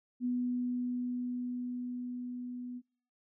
sine tone with level ramp, 246.9 Hz, B3, in tune, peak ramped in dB -29 to -39 dBFS, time 0.2-2.82 s, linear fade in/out 50 ms, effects noise-tail reverb RT60 0.5 s tail -26 dB re dry

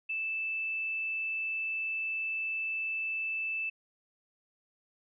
sine tone, 2637 Hz, E7, in tune, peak -31 dBFS, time 0.09-3.7 s, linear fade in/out 10 ms, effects none

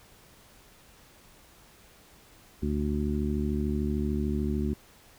harmonic tone, 73.42 Hz, D2, in tune, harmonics 1 / 2 / 3 / 4 / 5, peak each -30 / -35 / -30 / -36 / -35 dBFS, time 2.62-4.74 s, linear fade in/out 10 ms, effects pink hiss -56 dBFS RMS until 5.18 s

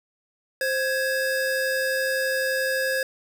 square tone pair together, 525.1 / 1667 Hz, C5 / G#6, +6 / +6 cents, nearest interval octave + minor sixth, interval 2000 cents, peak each -26 dBFS, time 0.61-3.03 s, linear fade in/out 2 ms, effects none

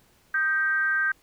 sine tone with frequency modulation, 1568 Hz, G6, in tune, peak -21 dBFS, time 0.34-1.12 s, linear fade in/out 5 ms, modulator 322 Hz, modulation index 0.51, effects pink hiss -61 dBFS RMS until 1.22 s

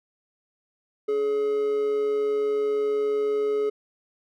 triangle tone with amplitude modulation, 422.9 Hz, G#4, 31 cents sharp, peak -18 dBFS, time 1.08-3.7 s, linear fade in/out 10 ms, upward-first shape sine, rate 139 Hz, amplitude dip 35%, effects none

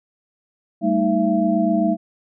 sine tone cluster, 195.9 / 223.6 / 313.4 / 674 Hz, G3 / A3 / D#4 / E5, -1 / +28 / +13 / +38 cents, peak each -21 dBFS, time 0.81-1.97 s, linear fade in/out 50 ms, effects none

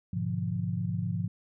sine chord, G# diminished seventh, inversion none, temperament equal, 103.83 / 123.47 / 146.83 / 174.61 Hz, G#2 / B2 / D3 / F3, 0 / 0 / 0 / 0 cents, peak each -33 / -35 / -37 / -32 dBFS, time 0.13-1.28 s, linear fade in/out 5 ms, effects none

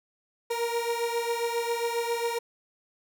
30% pulse beating tone pair, 466.2 / 473.6 Hz, A#4 / A#4, 0 / +27 cents, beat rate 7.4 Hz, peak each -26 / -29 dBFS, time 0.5-2.39 s, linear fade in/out 10 ms, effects none

